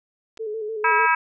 clicks, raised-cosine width 0.2 ms, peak -27 dBFS, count 2, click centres 0.373 / 0.376 s
sine tone with vibrato, 434.3 Hz, A4, 23 cents flat, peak -26 dBFS, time 0.39-1.07 s, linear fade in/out 20 ms, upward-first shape square, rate 6.7 Hz, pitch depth 44 cents each way
harmonic tone, 323.6 Hz, E4, 32 cents flat, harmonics 3 / 4 / 5 / 6 / 7 / 8, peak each -19 / -23 / -21 / -34 / -26 / -27 dBFS, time 0.84-1.15 s, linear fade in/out 5 ms
effects none

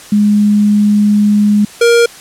sine / square tone pair in turn, 207.7 / 469.9 Hz, G#3 / A#4, 0 / +14 cents, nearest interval octave + major second, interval 1414 cents, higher second, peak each -6 dBFS, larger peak neither, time 0.12-1.65 / 1.81-2.06 s, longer first, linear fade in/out 5 ms, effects white hiss -34 dBFS RMS until 2.2 s + low-pass 10000 Hz 12 dB/octave

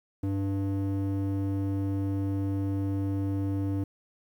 square tone with band-pass filter, 98 Hz, G2, in tune, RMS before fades -29 dBFS, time 0.23-3.84 s, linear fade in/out 5 ms, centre 210 Hz, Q 8.3, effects 10-bit

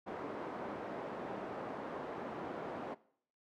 pink band-pass noise, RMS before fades -43 dBFS, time 0.06-2.95 s, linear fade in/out 20 ms, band 300 to 970 Hz, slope 12 dB/octave, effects noise-tail reverb RT60 0.6 s tail -20 dB re dry

